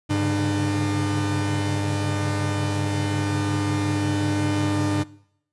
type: tone cluster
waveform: 45% pulse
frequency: 100.4 / 137.8 / 143.3 / 301 Hz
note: G2 / C#3 / D3 / D4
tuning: +42 / -10 / -42 / +43 cents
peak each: -24 / -33 / -30 / -25 dBFS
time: 0.09-5.04 s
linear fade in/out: 20 ms
effects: noise-tail reverb RT60 0.7 s tail -21 dB re dry + resampled to 24000 Hz